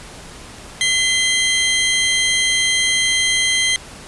sawtooth tone pair together, 2041 / 3180 Hz, C7 / G7, -44 / +24 cents, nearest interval minor sixth, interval 768 cents, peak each -14 dBFS, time 0.81-3.76 s, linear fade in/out 0 ms, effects pink hiss -37 dBFS RMS until 4.07 s + resampled to 24000 Hz

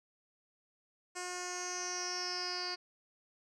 10% pulse tone with low-pass filter sweep, 359.9 Hz, F#4, 48 cents flat, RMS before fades -39 dBFS, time 1.15-2.76 s, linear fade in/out 20 ms, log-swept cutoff 7500 to 4600 Hz, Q 9.6, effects none

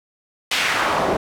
pink noise with band-pass filter sweep, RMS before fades -20 dBFS, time 0.51-1.17 s, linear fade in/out 5 ms, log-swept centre 3100 to 490 Hz, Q 1.2, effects none

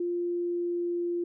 sine tone with pitch glide, 349.2 to 347 Hz, F4 to F4, 0 to -11 cents, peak -27 dBFS, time 0-1.24 s, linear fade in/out 5 ms, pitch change -11 cents, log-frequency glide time 0.13-1.12 s, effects none

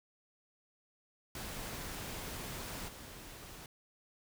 pink noise with level steps, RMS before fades -43 / -50 dBFS, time 1.35-3.66 s, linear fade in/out 2 ms, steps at 2.88 s, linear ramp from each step 5 ms, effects none

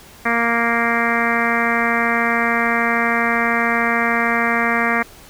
harmonic tone, 233.1 Hz, A#3, in tune, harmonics 1 / 2 / 3 / 4 / 5 / 6 / 7 / 8 / 9 / 10, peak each -23 / -26 / -24 / -28 / -23 / -26 / -24 / -23 / -23 / -28 dBFS, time 0.25-5.03 s, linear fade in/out 10 ms, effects pink hiss -43 dBFS RMS until 5.29 s

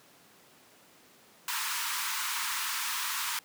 pink high-pass noise, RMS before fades -33 dBFS, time 1.48-3.39 s, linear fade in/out 2 ms, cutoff 900 Hz, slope 96 dB/octave, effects pink hiss -58 dBFS RMS until 3.44 s + high-pass 200 Hz 12 dB/octave

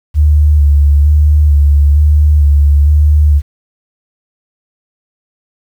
sine tone with vibrato, 73.42 Hz, D2, in tune, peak -4 dBFS, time 0.14-3.42 s, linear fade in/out 50 ms, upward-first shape square, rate 1.1 Hz, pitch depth 30 cents each way, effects 7-bit

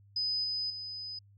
sine tone with level steps, 5010 Hz, D#8, 11 cents sharp, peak -29 / -31 / -38 dBFS, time 0.16-1.19 s, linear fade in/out 5 ms, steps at 0.44 / 0.7 s, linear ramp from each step 2 ms, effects added 100 Hz sine -57 dBFS peak until 1.37 s

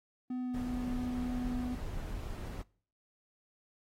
triangle tone with pitch glide, 251.6 to 247.8 Hz, B3 to B3, +32 to +6 cents, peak -32 dBFS, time 0.3-1.75 s, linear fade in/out 5 ms, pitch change -26 cents, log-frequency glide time 0.41-0.6 s
brown noise, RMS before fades -40 dBFS, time 0.54-2.62 s, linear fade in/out 5 ms
effects noise-tail reverb RT60 0.5 s tail -23 dB re dry + AAC 48 kbps

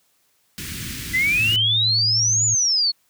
pink band-stop noise, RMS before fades -30 dBFS, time 0.58-1.56 s, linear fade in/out 0 ms, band 300 to 1700 Hz, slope 24 dB/octave
sine exponential two-way sweep, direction up then down, 1975.5 to 7040 to 4298 Hz, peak -16 dBFS, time 1.13-2.92 s, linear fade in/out 20 ms, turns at 2.45 s
sine tone with pitch glide, 110 to 110.64 Hz, A2 to A2, 0 to +10 cents, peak -25 dBFS, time 1.39-2.55 s, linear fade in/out 10 ms, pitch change +10 cents, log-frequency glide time 1.5-2.22 s
effects white hiss -64 dBFS RMS until 3.09 s + high-pass 60 Hz 12 dB/octave

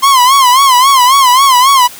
45% pulse tone with vibrato, 1046.5 Hz, C6, in tune, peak -4 dBFS, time 0.02-1.88 s, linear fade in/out 20 ms, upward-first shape sine, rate 3.7 Hz, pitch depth 120 cents each way, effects white hiss -31 dBFS RMS until 1.99 s + high-pass 60 Hz 12 dB/octave

